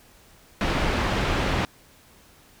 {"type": "low-pass noise", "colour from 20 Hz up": "pink", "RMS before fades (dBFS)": -24, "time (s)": [0.61, 1.65], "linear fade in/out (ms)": 0, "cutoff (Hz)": 3100, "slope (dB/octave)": 12, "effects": ["pink hiss -54 dBFS RMS until 2.6 s"]}